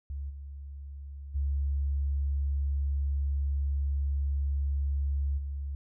sine tone with level steps, 70 Hz, C#2, 18 cents sharp, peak -33 / -39 / -26 / -32 dBFS, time 0.1-5.75 s, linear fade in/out 0 ms, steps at 0.29 / 1.34 / 5.37 s, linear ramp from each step 20 ms, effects none

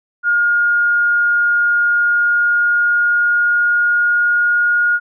sine tone with pitch glide, 1423 to 1432.9 Hz, F6 to F6, +32 to +44 cents, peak -11 dBFS, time 0.23-5 s, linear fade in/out 50 ms, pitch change +12 cents, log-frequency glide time 1.78-4.83 s, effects none

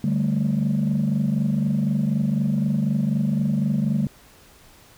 sine chord, D suspended fourth, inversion none, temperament equal, 146.83 / 196 / 220 Hz, D3 / G3 / A3, 0 / 0 / 0 cents, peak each -22 dBFS, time 0.04-4.07 s, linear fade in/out 2 ms, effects tanh soft clip ceiling -14 dBFS + pink hiss -51 dBFS RMS until 4.97 s

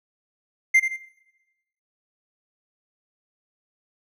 triangle tone with echo, 2093 Hz, C7, in tune, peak -11 dBFS, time 0.74-0.8 s, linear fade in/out 10 ms, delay 83 ms, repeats 2, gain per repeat -9 dB, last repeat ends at 0.966 s, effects noise-tail reverb RT60 1.0 s tail -18 dB re dry

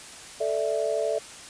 sine chord, A suspended fourth, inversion none, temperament equal, 440 / 587.3 / 659.3 Hz, A4 / D5 / E5, 0 / 0 / 0 cents, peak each -28 dBFS, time 0.4-1.19 s, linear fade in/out 10 ms, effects white hiss -43 dBFS RMS until 1.49 s + resampled to 22050 Hz

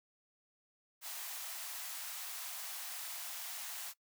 white high-pass noise, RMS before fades -44 dBFS, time 1.01-3.94 s, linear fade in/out 50 ms, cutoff 630 Hz, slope 96 dB/octave, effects noise-tail reverb RT60 0.1 s tail -20 dB re dry

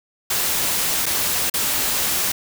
white noise with dropouts, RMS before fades -21 dBFS, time 0.3-2.32 s, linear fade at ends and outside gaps 5 ms, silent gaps 1.058-1.063 / 1.499-1.539 s, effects none

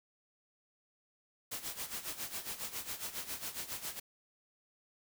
white noise with tremolo, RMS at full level -39 dBFS, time 1.51-4 s, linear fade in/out 10 ms, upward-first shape sine, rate 7.3 Hz, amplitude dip 75%, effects none

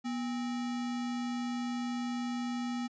sine tone with sample-and-hold, 243.1 Hz, B3, 27 cents flat, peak -32 dBFS, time 0.04-2.88 s, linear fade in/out 20 ms, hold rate 1050 Hz, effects resampled to 16000 Hz

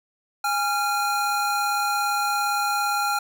square tone pair together, 821.7 / 1382 Hz, G#5 / F6, -19 / -19 cents, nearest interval major sixth, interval 900 cents, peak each -25 dBFS, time 0.44-3.19 s, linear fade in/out 5 ms, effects none

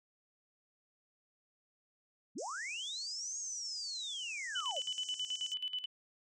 sine linear two-way sweep, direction up then down, 143.7 to 6645 to 473.3 Hz, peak -39 dBFS, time 2.35-4.8 s, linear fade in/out 20 ms, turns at 3.38 s
pink band-pass noise, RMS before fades -50 dBFS, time 2.38-5.54 s, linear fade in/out 2 ms, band 5300 to 8000 Hz, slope 96 dB/octave
sine tone with tremolo, 2998 Hz, F#7, 22 cents sharp, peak -34 dBFS, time 4.55-5.86 s, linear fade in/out 10 ms, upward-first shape square, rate 9.3 Hz, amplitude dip 75%
effects none

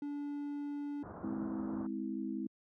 triangle tone, 288.7 Hz, D4, 30 cents flat, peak -35 dBFS, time 0.02-1.03 s, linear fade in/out 2 ms
pink low-pass noise, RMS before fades -46 dBFS, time 1.03-1.87 s, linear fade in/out 5 ms, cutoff 1400 Hz, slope 48 dB/octave
sine chord, Ab augmented, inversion none, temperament just, 207.7 / 259.6 / 324.5 Hz, Ab3 / C4 / E4, 0 / -13 / -27 cents, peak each -40 / -40 / -40 dBFS, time 1.23-2.47 s, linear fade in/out 5 ms
effects high-pass 100 Hz 12 dB/octave

